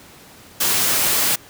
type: noise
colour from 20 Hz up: white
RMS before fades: -18 dBFS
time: 0.6-1.36 s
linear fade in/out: 10 ms
effects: pink hiss -44 dBFS RMS until 1.49 s + high-pass 80 Hz 12 dB/octave